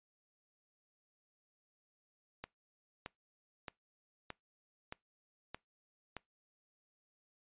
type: click train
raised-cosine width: 0.3 ms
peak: -26 dBFS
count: 7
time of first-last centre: 2.44-6.167 s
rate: 1.61 Hz
effects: noise-tail reverb RT60 0.2 s tail -24 dB re dry + resampled to 8000 Hz